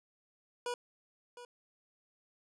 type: tone with echo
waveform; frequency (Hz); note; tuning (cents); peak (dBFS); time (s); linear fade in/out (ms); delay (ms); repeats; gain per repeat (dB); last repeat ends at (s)
25% pulse; 485.7; B4; -29; -31; 0.66-0.74; 2; 710; 1; -13; 1.45
effects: resampled to 24000 Hz